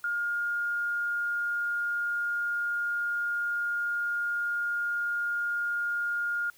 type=tone; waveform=sine; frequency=1417 Hz; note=F6; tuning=25 cents sharp; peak=-27 dBFS; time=0.04-6.5 s; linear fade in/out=2 ms; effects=white hiss -59 dBFS RMS until 6.57 s